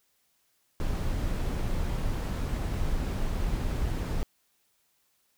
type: noise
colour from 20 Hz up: brown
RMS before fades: -29 dBFS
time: 0.8-4.23 s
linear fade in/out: 0 ms
effects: white hiss -71 dBFS RMS until 5.37 s